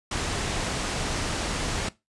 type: low-pass noise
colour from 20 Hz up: pink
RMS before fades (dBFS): -29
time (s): 0.11-1.89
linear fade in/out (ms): 5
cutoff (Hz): 9000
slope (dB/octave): 24
effects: noise-tail reverb RT60 0.2 s tail -18 dB re dry + resampled to 24000 Hz

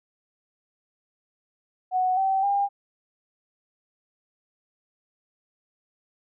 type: tone with pitch steps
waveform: sine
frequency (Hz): 740 / 770.5 / 802.3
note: F#5 / G5 / G5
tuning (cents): 0 / -30 / +40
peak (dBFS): -20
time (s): 1.91-2.69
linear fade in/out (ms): 50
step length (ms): 260
effects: none

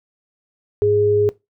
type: tone pair together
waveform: sine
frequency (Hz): 103.7 / 414.8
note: G#2 / G#4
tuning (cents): -2 / -2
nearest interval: 2 octaves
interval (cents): 2400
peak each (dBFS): -23 / -13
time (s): 0.82-1.29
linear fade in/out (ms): 0
effects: noise-tail reverb RT60 0.2 s tail -20 dB re dry

